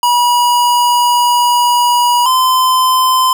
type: tone pair in turn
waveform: square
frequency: 968 / 1028.5 Hz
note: B5 / C6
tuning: -35 / -30 cents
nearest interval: minor second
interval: 105 cents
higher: second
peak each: -9 dBFS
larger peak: neither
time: 0.03-2.26 / 2.26-3.33 s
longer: first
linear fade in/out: 2 ms
effects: none